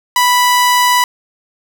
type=tone; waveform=sawtooth; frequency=987 Hz; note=B5; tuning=1 cent flat; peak=-5 dBFS; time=0.16-1.04 s; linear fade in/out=2 ms; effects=none